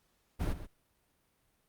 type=noise with echo; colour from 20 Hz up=brown; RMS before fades=-31 dBFS; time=0.39-0.54 s; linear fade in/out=20 ms; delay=130 ms; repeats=1; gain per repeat=-12 dB; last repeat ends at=0.67 s; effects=pink hiss -74 dBFS RMS until 1.68 s + Opus 48 kbps